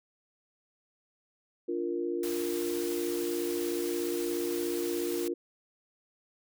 sine chord, Bb major, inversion first, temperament equal with one note detuned, 292.3 / 349.2 / 466.2 Hz, D4 / F4 / Bb4, -8 / 0 / 0 cents, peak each -37 / -31 / -36 dBFS, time 1.68-5.34 s, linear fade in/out 10 ms
white noise, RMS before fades -41 dBFS, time 2.23-5.28 s, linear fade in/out 2 ms
effects none

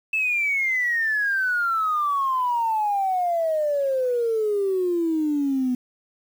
sine exponential sweep, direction down, 2641 to 246.9 Hz, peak -19 dBFS, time 0.13-5.75 s, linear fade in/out 5 ms, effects tanh soft clip ceiling -15 dBFS + 8-bit

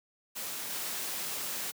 white noise with level steps, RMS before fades -38 / -36 dBFS, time 0.35-1.72 s, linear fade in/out 20 ms, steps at 0.7 s, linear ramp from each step 10 ms, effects high-pass 150 Hz 12 dB/octave

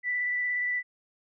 sine tone with vibrato, 1975.5 Hz, B6, in tune, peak -26 dBFS, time 0.03-0.83 s, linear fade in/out 50 ms, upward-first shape square, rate 17 Hz, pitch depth 10 cents each way, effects none

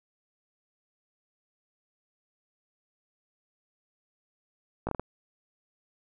slowing click train, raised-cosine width 1 ms, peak -17 dBFS, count 5, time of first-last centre 4.87-4.996 s, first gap 18 ms, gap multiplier 1.39, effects none

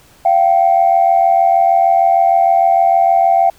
sine tone pair together, 686 / 772.5 Hz, F5 / G5, -31 / -26 cents, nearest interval major second, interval 205 cents, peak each -10 dBFS, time 0.25-3.5 s, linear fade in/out 5 ms, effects tanh soft clip ceiling -2 dBFS + pink hiss -47 dBFS RMS until 3.58 s

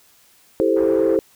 sine chord, A minor seventh, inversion second, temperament equal, 329.6 / 392 / 440 / 523.3 Hz, E4 / G4 / A4 / C5, 0 / 0 / 0 / 0 cents, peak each -20 dBFS, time 0.6-1.19 s, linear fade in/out 0 ms
white low-pass noise, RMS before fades -37 dBFS, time 0.76-1.17 s, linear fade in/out 10 ms, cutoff 1400 Hz, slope 24 dB/octave
effects white hiss -54 dBFS RMS until 1.35 s

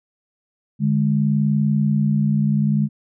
sine tone pair together, 147.18 / 207.7 Hz, D3 / G#3, +4 / 0 cents, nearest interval tritone, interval 596 cents, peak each -18 dBFS, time 0.79-2.89 s, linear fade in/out 50 ms, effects none

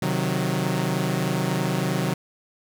sawtooth chord, C diminished, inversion none, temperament equal with one note detuned, 132.33 / 155.56 / 185 Hz, C3 / Eb3 / Gb3, +20 / 0 / 0 cents, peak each -23 / -23 / -22 dBFS, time 0.02-2.14 s, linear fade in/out 5 ms, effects none

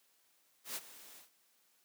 white noise with ADSR envelope, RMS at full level -39 dBFS, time 0.64-1.3 s, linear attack 120 ms, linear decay 38 ms, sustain -16 dB, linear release 130 ms, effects white hiss -72 dBFS RMS until 1.84 s + high-pass 200 Hz 12 dB/octave

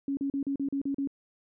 sine tone bursts, 277.2 Hz, C#4, in tune, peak -27 dBFS, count 8, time 0.08-1.074 s, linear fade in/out 2 ms, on 91 ms, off 38 ms, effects none

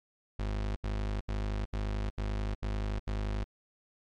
35% pulse tone bursts, 51.5 Hz, G#1, 14 cents flat, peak -29 dBFS, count 7, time 0.39-3.442 s, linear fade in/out 5 ms, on 370 ms, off 77 ms, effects low-pass 5000 Hz 12 dB/octave + MP3 96 kbps

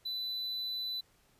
triangle tone, 3993 Hz, B7, 18 cents sharp, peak -33 dBFS, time 0.05-1.01 s, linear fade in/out 10 ms, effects pink hiss -68 dBFS RMS until 1.39 s + resampled to 32000 Hz

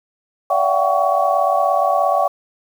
sine tone cluster, 577 / 672 / 741 / 778 / 1123 Hz, D5 / E5 / F#5 / G5 / C#6, -31 / +33 / +2 / -13 / +22 cents, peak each -20 dBFS, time 0.5-2.28 s, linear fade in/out 5 ms, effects 7-bit

